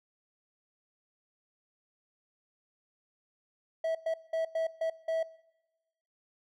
triangle tone bursts at uneven times, 650 Hz, E5, 24 cents flat, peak -26 dBFS, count 6, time 3.84-3.95 / 4.06-4.14 / 4.33-4.45 / 4.55-4.67 / 4.81-4.9 / 5.08-5.23 s, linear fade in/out 5 ms, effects noise-tail reverb RT60 1.0 s tail -21 dB re dry

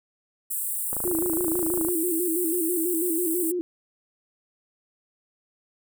pink high-pass noise, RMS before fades -29 dBFS, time 0.5-3.52 s, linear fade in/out 10 ms, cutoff 8000 Hz, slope 96 dB/octave
click train, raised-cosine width 1 ms, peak -20 dBFS, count 27, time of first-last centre 0.93-1.886 s, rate 27.2 Hz
sine tone with vibrato, 341 Hz, F4, 41 cents flat, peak -24 dBFS, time 1.05-3.61 s, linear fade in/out 0 ms, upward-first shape square, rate 6.1 Hz, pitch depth 82 cents each way
effects none

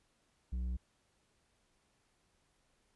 square tone with low-pass filter, 61.74 Hz, B1, in tune, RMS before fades -37 dBFS, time 0.52-0.77 s, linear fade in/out 10 ms, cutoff 140 Hz, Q 0.99, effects pink hiss -75 dBFS RMS until 2.95 s + resampled to 24000 Hz

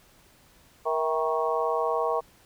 harmonic tone with a mistuned harmonic, 157.3 Hz, D#3, 19 cents sharp, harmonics 3 / 4 / 5 / 6 / 7, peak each -28 / -29 / -32 / -32 / -30 dBFS, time 0.85-2.21 s, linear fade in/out 20 ms, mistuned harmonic 4, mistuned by +54 cents, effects pink hiss -58 dBFS RMS until 2.45 s

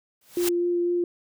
white noise with exponential growth, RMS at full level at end -25 dBFS, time 0.21-0.49 s, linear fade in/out 5 ms, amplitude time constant 59 ms
sine tone with vibrato, 349.2 Hz, F4, in tune, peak -21 dBFS, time 0.37-1.04 s, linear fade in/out 2 ms, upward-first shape sine, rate 4 Hz, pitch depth 9 cents each way
effects none

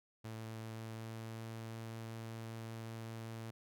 sawtooth tone with pitch glide, 111.4 to 113.15 Hz, A2 to A2, +22 to +49 cents, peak -40 dBFS, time 0.24-3.51 s, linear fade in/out 10 ms, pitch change +27 cents, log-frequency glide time 0.47-1.78 s, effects none

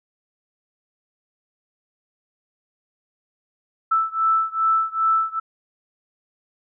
sine beating tone pair, 1318.5 / 1321 Hz, E6 / E6, 0 / +3 cents, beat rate 2.5 Hz, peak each -20 / -21 dBFS, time 3.91-5.4 s, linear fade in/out 10 ms, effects none

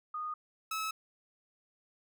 sine / sawtooth tone pair in turn, 1233 / 1296.1 Hz, D#6 / E6, -16 / -30 cents, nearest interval minor second, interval 86 cents, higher second, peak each -35 / -30 dBFS, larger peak second, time 0.14-0.34 / 0.71-0.91 s, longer neither, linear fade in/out 5 ms, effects none

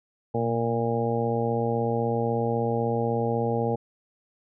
harmonic tone with a mistuned harmonic, 116.2 Hz, A#2, 5 cents flat, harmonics 1 / 2 / 3 / 4 / 5 / 6 / 7, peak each -29 / -30 / -35 / -27 / -33 / -37 / -31 dBFS, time 0.34-3.76 s, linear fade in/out 10 ms, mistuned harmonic 1, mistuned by +54 cents, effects none

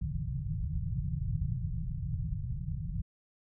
white low-pass noise, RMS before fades -34 dBFS, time 0.01-3.02 s, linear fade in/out 10 ms, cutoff 170 Hz, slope 96 dB/octave, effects none

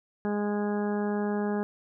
harmonic tone, 206.7 Hz, G#3, 8 cents flat, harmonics 1 / 2 / 3 / 4 / 5 / 6 / 7 / 8, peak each -28 / -31 / -39 / -37 / -45 / -46 / -47 / -43 dBFS, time 0.25-1.63 s, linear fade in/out 0 ms, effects none

